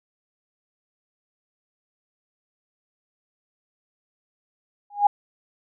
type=tone with exponential growth; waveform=sine; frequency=819 Hz; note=G#5; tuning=24 cents flat; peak=-9 dBFS; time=4.9-5.07 s; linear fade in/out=5 ms; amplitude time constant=35 ms; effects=none